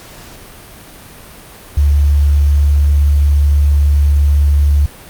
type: tone with quantisation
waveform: sine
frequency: 72.2 Hz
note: D2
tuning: 29 cents flat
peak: -7 dBFS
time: 1.77-4.86 s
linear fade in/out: 5 ms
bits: 6
effects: pink hiss -36 dBFS RMS until 5.09 s + Opus 48 kbps